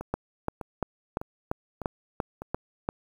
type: two click trains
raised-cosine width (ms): 1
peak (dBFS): -13 / -21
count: 9 / 5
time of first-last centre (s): 0.14-2.889 / 0.01-2.42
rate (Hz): 2.91 / 1.66
effects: 8-bit